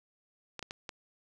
clicks, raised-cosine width 0.2 ms, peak -22 dBFS, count 4, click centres 0.593 / 0.627 / 0.709 / 0.892 s, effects none

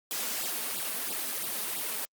white noise with flanger, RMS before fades -33 dBFS, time 0.11-2.05 s, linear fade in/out 0 ms, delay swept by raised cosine 0.23 to 4.73 ms, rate 3 Hz, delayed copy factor +0.9, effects high-pass 200 Hz 12 dB/octave + Opus 48 kbps

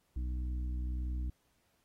harmonic tone, 61.74 Hz, B1, in tune, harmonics 1 / 2 / 3 / 4 / 5, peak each -33 / -51 / -52 / -54 / -51 dBFS, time 0.16-1.3 s, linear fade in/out 5 ms, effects pink hiss -75 dBFS RMS until 1.84 s + AAC 48 kbps

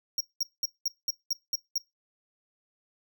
square tone bursts, 5588 Hz, F8, in tune, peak -26 dBFS, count 8, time 0.18-1.78 s, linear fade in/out 2 ms, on 25 ms, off 200 ms, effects noise-tail reverb RT60 0.2 s tail -22 dB re dry

